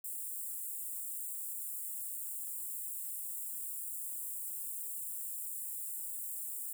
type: high-pass noise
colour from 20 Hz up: white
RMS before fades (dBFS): -41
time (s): 0.04-6.73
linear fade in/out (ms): 5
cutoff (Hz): 7500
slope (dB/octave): 96
effects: none